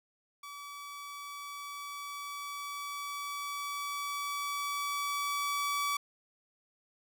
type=tone with level ramp; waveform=sawtooth; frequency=1146 Hz; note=D6; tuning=43 cents flat; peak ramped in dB=-40 to -26 dBFS; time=0.43-5.97 s; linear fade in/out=5 ms; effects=none